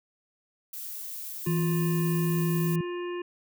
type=noise; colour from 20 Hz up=violet; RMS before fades=-38 dBFS; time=0.73-2.76 s; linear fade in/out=5 ms
type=harmonic tone; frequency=352.6 Hz; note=F4; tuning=17 cents sharp; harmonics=1 / 3 / 5 / 7 / 8; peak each=-31 / -41 / -45 / -48 / -49 dBFS; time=1.46-3.22 s; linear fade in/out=5 ms
type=tone; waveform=sine; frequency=164.81 Hz; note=E3; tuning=in tune; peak=-24 dBFS; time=1.47-2.81 s; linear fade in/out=2 ms
effects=none